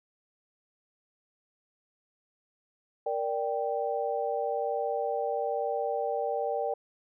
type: chord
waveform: sine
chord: G minor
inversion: first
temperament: equal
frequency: 466.2 / 587.3 / 784 Hz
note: Bb4 / D5 / G5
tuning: 0 / 0 / 0 cents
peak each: -32 dBFS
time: 3.06-6.74 s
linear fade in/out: 5 ms
effects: none